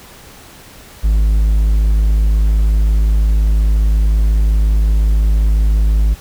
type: tone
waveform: triangle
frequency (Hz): 52.8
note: G#1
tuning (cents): +29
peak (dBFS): -7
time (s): 1.03-6.15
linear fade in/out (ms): 20
effects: pink hiss -39 dBFS RMS until 6.2 s